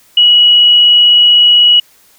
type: tone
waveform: sine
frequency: 2919 Hz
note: F#7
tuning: 24 cents flat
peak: -3 dBFS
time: 0.17-1.8 s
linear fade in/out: 5 ms
effects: white hiss -47 dBFS RMS until 2.18 s